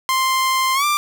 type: tone with pitch glide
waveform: sawtooth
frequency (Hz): 1048 to 1183.2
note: C6 to D6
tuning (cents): +2 to +13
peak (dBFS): -12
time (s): 0.09-0.97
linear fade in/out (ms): 0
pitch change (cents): +211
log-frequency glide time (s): 0.74-0.85
effects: none